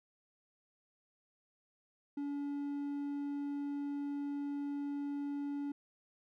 triangle tone, 285.3 Hz, C#4, 50 cents sharp, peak -34 dBFS, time 2.17-5.72 s, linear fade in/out 5 ms, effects none

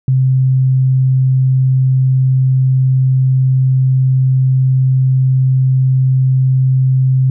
sine tone, 130.81 Hz, C3, in tune, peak -8 dBFS, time 0.08-7.3 s, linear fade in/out 2 ms, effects none

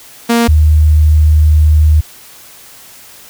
sawtooth / sine tone pair in turn, 233.9 / 76.8 Hz, A#3 / D#2, +6 / -22 cents, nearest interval octave + perfect fifth, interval 1928 cents, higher first, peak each -4 dBFS, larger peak neither, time 0.29-0.48 / 0.48-2.01 s, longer second, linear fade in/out 10 ms, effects white hiss -37 dBFS RMS until 3.29 s

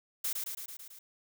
blue noise with echo, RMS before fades -33 dBFS, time 0.24-0.33 s, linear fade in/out 5 ms, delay 110 ms, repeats 6, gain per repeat -3 dB, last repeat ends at 0.99 s, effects none

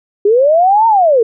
sine linear two-way sweep, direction up then down, 392 to 924 to 430.1 Hz, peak -6 dBFS, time 0.25-1.23 s, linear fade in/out 5 ms, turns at 0.87 s, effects none

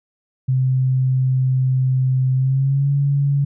sine tone with pitch glide, 130 to 140.95 Hz, C3 to C#3, -11 to +29 cents, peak -14 dBFS, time 0.48-3.45 s, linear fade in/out 10 ms, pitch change +140 cents, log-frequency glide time 2.35-2.9 s, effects none

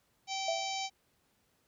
harmonic tone, 774 Hz, G5, 22 cents flat, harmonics 1 / 3 / 4 / 5 / 6 / 7 / 8 / 9, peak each -37 / -42 / -43 / -44 / -45 / -45 / -46 / -47 dBFS, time 0.27-0.9 s, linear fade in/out 50 ms
sine tone with exponential decay, 666 Hz, E5, 18 cents sharp, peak -28 dBFS, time 0.48-0.83 s, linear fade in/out 5 ms, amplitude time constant 75 ms
effects pink hiss -73 dBFS RMS until 1.67 s + high-pass 60 Hz 12 dB/octave

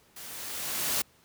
white noise with level ramp, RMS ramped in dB -44 to -27 dBFS, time 0.16-1.02 s, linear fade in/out 5 ms, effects pink hiss -62 dBFS RMS until 1.24 s + high-pass 60 Hz 12 dB/octave

